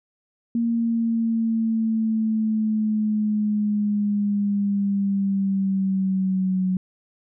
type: linear sweep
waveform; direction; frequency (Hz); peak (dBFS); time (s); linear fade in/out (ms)
sine; down; 233.1 to 185; -19; 0.55-6.77; 2
effects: none